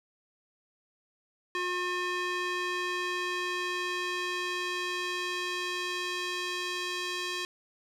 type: tone with band-pass filter sweep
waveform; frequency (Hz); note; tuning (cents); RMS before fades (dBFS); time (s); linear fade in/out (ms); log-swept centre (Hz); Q
square; 359.3; F4; +49; -33; 1.55-7.45; 0; 1900 to 3400; 0.97
effects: none